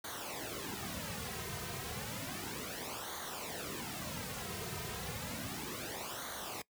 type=noise with flanger; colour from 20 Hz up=pink; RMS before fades=-42 dBFS; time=0.04-6.62 s; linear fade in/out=5 ms; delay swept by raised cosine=0.38 to 3.58 ms; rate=0.32 Hz; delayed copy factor=-0.75; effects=noise-tail reverb RT60 0.1 s tail -21 dB re dry + high-pass 60 Hz 12 dB/octave